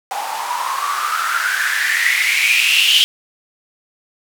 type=noise with band-pass filter sweep; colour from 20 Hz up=blue; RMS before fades=-17 dBFS; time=0.11-3.04 s; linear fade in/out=0 ms; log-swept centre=790 to 3100 Hz; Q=9.7; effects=none